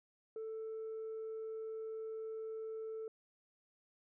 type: tone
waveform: sine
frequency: 442.1 Hz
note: A4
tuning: 8 cents sharp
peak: -39 dBFS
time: 0.36-3.08 s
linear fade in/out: 2 ms
effects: tanh soft clip ceiling -39 dBFS